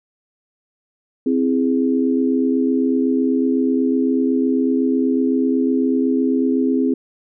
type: chord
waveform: sine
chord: C augmented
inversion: none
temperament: equal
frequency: 261.6 / 329.6 / 415.3 Hz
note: C4 / E4 / G#4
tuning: 0 / 0 / 0 cents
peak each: -16 / -22 / -22 dBFS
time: 1.26-6.94 s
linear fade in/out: 5 ms
effects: none